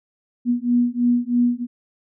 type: beating tone pair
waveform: sine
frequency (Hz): 240.7 / 243.8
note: B3 / B3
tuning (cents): -44 / -22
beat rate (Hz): 3.1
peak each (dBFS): -19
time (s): 0.45-1.67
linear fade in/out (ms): 50
effects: none